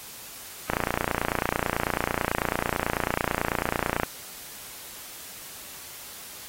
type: click train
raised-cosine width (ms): 0.5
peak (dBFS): -9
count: 98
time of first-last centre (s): 0.7-4.033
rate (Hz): 29.1
effects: white hiss -42 dBFS RMS until 6.48 s + AAC 48 kbps